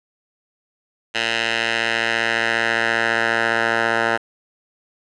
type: tone with band-pass filter sweep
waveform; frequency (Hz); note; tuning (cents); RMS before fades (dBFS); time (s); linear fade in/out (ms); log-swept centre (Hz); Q
10% pulse; 114.7; A#2; -28; -20; 1.14-4.18; 20; 2600 to 1300; 1.8
effects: resampled to 22050 Hz + 7-bit